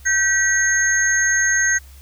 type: tone cluster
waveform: sine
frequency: 1552 / 1926 / 6450 Hz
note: G6 / B6 / G8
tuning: -18 / -44 / +48 cents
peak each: -19 dBFS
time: 0.05-1.79 s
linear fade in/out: 20 ms
effects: added 68 Hz sine -40 dBFS peak until 2.01 s + white hiss -50 dBFS RMS until 2.01 s